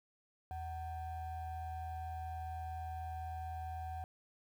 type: ring-modulated tone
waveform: triangle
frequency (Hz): 415.3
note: G#4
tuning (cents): 0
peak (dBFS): -35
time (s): 0.51-4.04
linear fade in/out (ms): 0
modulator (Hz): 334
effects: 11-bit